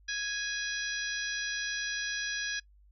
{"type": "harmonic tone with a mistuned harmonic", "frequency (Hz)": 830.6, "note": "G#5", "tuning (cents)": 0, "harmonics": [2, 3, 4, 5, 6, 7], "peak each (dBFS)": [-34, -42, -42, -42, -41, -40], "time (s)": [0.08, 2.6], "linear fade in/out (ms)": 10, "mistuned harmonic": 5, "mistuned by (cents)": -51, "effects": ["noise-tail reverb RT60 0.1 s tail -23 dB re dry", "added 50 Hz sine -57 dBFS peak until 2.91 s"]}